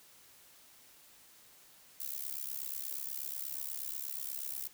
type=noise with amplitude modulation; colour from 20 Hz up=violet; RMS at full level=-36 dBFS; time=2-4.68 s; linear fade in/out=5 ms; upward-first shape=sine; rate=68.3 Hz; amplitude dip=100%; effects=white hiss -60 dBFS RMS until 4.73 s